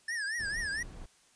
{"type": "tone with vibrato", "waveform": "square", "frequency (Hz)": 1748, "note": "A6", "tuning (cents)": -12, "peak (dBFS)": -33, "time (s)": [0.08, 0.83], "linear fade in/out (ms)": 5, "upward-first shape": "triangle", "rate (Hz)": 4.4, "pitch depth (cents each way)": 180}
{"type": "noise", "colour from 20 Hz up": "brown", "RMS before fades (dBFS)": -45, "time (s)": [0.39, 1.06], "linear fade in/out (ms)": 10}
{"effects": ["white hiss -64 dBFS RMS until 1.35 s", "resampled to 22050 Hz"]}